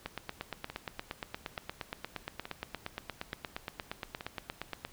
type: two click trains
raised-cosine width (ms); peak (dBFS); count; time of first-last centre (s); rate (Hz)
0.3; -20 / -24; 42 / 5; 0.06-4.85 / 0.7-4.209; 8.56 / 1.14
effects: pink hiss -57 dBFS RMS until 4.92 s